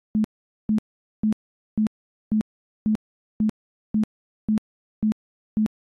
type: tone bursts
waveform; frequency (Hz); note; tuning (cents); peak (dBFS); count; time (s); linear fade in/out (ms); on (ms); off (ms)
sine; 215.5; A3; -36; -17; 11; 0.15-5.662; 0; 92; 450
effects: AAC 32 kbps